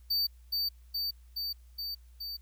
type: tone with echo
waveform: square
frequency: 4598 Hz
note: D8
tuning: 37 cents flat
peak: -27 dBFS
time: 0.1-0.27 s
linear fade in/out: 10 ms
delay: 420 ms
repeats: 5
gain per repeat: -2 dB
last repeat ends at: 2.37 s
effects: added 60 Hz sine -52 dBFS peak until 2.41 s + white hiss -70 dBFS RMS until 2.41 s